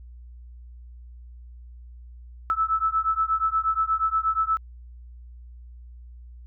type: beating tone pair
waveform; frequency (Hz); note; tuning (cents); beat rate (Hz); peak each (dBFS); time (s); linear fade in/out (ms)
sine; 1306 / 1314.4; E6 / E6; -17 / -5; 8.4; -24; 2.5-4.57; 0
effects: added 60 Hz sine -41 dBFS peak until 6.46 s